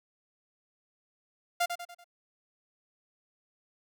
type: tone with echo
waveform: sawtooth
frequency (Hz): 698.5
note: F5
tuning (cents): 0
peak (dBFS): -21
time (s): 1.6-1.66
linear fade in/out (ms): 10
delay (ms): 96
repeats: 4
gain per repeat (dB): -7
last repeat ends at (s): 2.044
effects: none